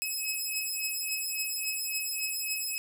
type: beating tone pair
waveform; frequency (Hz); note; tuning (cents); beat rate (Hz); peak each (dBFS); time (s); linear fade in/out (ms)
10% pulse; 2563 / 2566.6; E7 / E7; -49 / -47; 3.6; -25 / -25; 0.02-2.78; 0
effects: none